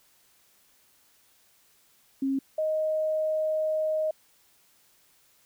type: tone pair in turn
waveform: sine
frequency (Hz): 270.4 / 624.1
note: C#4 / D#5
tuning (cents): -43 / +5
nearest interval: octave + major second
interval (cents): 1448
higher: second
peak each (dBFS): -24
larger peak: neither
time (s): 2.22-2.39 / 2.58-4.11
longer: second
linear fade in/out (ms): 5
effects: white hiss -63 dBFS RMS until 5.45 s